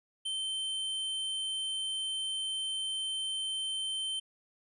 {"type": "tone", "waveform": "square", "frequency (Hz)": 3101, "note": "G7", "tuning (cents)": -19, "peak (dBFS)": -33, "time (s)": [0.25, 4.2], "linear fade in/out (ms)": 10, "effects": ["resampled to 24000 Hz"]}